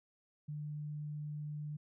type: tone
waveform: sine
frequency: 149.3 Hz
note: D3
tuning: 29 cents sharp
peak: -39 dBFS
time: 0.48-1.77 s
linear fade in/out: 10 ms
effects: none